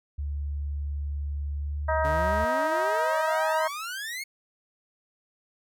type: tone with pitch glide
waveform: sine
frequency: 72 to 73.3 Hz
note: D2 to D2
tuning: -34 to -3 cents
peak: -28 dBFS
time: 0.18-2.45 s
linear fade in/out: 10 ms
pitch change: +31 cents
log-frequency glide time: 1.56-1.8 s
type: harmonic tone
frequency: 316 Hz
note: D#4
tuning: 27 cents sharp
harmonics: 2 / 3 / 4 / 5 / 6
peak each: -26 / -28 / -32 / -33 / -37 dBFS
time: 1.88-3.68 s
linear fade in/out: 10 ms
type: exponential sweep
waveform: sawtooth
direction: up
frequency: 138.5 to 2217 Hz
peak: -29 dBFS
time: 2.04-4.24 s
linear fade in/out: 10 ms
effects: none